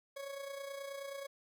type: tone with amplitude modulation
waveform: 40% pulse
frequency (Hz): 554.4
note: C#5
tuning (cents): 0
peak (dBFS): -39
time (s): 0.16-1.27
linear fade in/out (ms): 10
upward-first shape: sine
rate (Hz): 29.4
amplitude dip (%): 55
effects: none